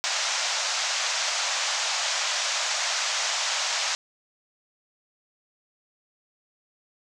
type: band-pass noise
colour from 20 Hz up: white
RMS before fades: -27 dBFS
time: 0.04-3.95 s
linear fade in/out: 0 ms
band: 580 to 7000 Hz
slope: 48 dB/octave
effects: none